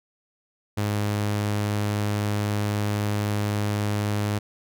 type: tone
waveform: sawtooth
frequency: 103.83 Hz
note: G#2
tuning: in tune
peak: -19 dBFS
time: 0.77-4.39 s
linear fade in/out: 10 ms
effects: none